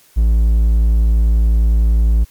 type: tone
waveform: triangle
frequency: 55.6 Hz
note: A1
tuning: 19 cents sharp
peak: -7 dBFS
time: 0.16-2.25 s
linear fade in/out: 20 ms
effects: white hiss -50 dBFS RMS until 2.3 s + MP3 96 kbps